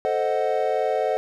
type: chord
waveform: triangle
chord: A diminished seventh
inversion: none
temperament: equal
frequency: 440 / 523.3 / 622.3 / 740 Hz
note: A4 / C5 / Eb5 / Gb5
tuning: 0 / 0 / 0 / 0 cents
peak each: -24 dBFS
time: 0.05-1.17 s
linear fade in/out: 0 ms
effects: none